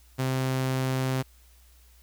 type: tone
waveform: sawtooth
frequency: 130.81 Hz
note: C3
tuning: in tune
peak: -21 dBFS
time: 0.18-1.23 s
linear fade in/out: 20 ms
effects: added 60 Hz sine -54 dBFS peak until 2.02 s + white hiss -61 dBFS RMS until 2.02 s